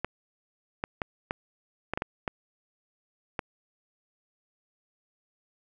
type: clicks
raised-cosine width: 0.5 ms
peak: -14 dBFS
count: 9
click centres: 0.046 / 0.839 / 1.018 / 1.309 / 1.936 / 1.975 / 2.021 / 2.278 / 3.392 s
effects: none